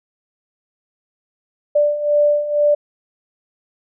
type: beating tone pair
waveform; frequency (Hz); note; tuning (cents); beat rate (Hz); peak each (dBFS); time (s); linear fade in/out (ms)
sine; 587.3 / 589.4; D5 / D5; 0 / +6; 2.1; -19 / -14; 1.75-2.75; 10
effects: none